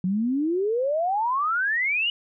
sine exponential sweep, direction up, 177.7 to 2960 Hz, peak -21 dBFS, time 0.04-2.1 s, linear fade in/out 2 ms, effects none

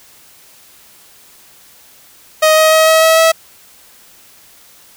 sawtooth tone with pitch steps, 626 / 630.7 / 635.5 / 640.3 / 645.1 / 650 Hz, D#5 / D#5 / D#5 / D#5 / E5 / E5, +10 / +23 / +36 / +49 / -38 / -24 cents, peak -3 dBFS, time 2.42-3.32 s, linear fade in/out 10 ms, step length 150 ms, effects white hiss -44 dBFS RMS until 4.96 s

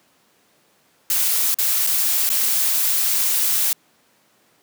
blue noise with dropouts, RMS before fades -19 dBFS, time 1.1-3.73 s, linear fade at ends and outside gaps 2 ms, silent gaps 1.544-1.586 / 1.867-1.871 / 2.292-2.3 s, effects pink hiss -59 dBFS RMS until 4.62 s + high-pass 200 Hz 12 dB/octave

